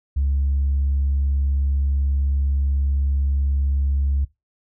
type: tone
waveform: sine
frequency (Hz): 69.3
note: C#2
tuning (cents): 0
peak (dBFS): -16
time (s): 0.16-4.25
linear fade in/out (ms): 10
effects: noise-tail reverb RT60 0.2 s tail -21 dB re dry + tanh soft clip ceiling -14 dBFS